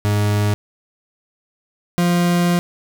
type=tone pair in turn; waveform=40% pulse; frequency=103.83 / 174.62 Hz; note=G#2 / F3; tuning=0 / 0 cents; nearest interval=major sixth; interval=900 cents; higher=second; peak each=-14 / -13 dBFS; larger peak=second; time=0.05-0.54 / 1.98-2.59 s; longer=second; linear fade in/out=0 ms; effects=none